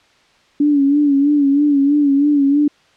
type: tone with vibrato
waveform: sine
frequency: 285.5 Hz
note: D4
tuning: 49 cents flat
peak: -10 dBFS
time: 0.6-2.68 s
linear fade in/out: 5 ms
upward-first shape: sine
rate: 3.1 Hz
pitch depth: 62 cents each way
effects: white hiss -53 dBFS RMS until 2.96 s + low-pass 4000 Hz 12 dB/octave